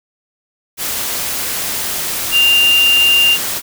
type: tone in noise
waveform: sine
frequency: 2794 Hz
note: F7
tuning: in tune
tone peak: -8 dBFS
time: 2.31-3.38 s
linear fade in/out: 50 ms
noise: white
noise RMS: -20 dBFS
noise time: 0.77-3.62 s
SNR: +9 dB
effects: none